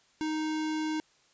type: tone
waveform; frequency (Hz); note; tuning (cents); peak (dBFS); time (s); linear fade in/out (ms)
square; 311.1; D#4; 0; -30; 0.21-1; 0
effects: white hiss -65 dBFS RMS until 1.33 s + resampled to 16000 Hz